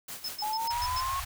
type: noise with tremolo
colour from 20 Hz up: white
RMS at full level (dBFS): -39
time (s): 0.08-0.68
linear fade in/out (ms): 5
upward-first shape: sine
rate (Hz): 5.7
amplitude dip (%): 70
type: tone bursts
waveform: triangle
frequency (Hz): 5210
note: E8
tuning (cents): -21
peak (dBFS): -31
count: 6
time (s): 0.24-1.007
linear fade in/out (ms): 5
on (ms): 47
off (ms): 97
type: linear sweep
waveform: sine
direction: up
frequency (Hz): 836 to 1101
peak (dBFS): -29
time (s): 0.42-1.2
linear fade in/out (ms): 5
type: band-stop noise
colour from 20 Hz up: pink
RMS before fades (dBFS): -37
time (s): 0.7-1.25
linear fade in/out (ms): 10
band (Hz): 110 to 670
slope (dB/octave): 96
effects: none